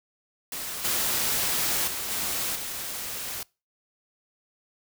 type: noise with level steps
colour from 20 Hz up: white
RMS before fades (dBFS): -34 / -26 / -32 / -29 / -34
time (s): 0.52-3.43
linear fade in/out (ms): 2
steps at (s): 0.84 / 1.87 / 2.1 / 2.55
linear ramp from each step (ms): 10
effects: noise-tail reverb RT60 0.3 s tail -25 dB re dry